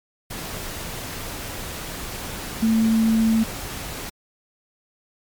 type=tone in noise; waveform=sine; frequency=223.3 Hz; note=A3; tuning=26 cents sharp; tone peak=-15 dBFS; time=2.62-3.44 s; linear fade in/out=10 ms; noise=pink; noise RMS=-32 dBFS; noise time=0.3-4.1 s; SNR=+14 dB; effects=MP3 96 kbps